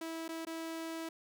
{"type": "tone with dropouts", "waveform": "sawtooth", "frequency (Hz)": 326.4, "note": "E4", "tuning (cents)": -17, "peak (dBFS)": -35, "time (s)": [0.01, 1.09], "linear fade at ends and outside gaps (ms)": 5, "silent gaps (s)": [[0.281, 0.289], [0.451, 0.468]], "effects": []}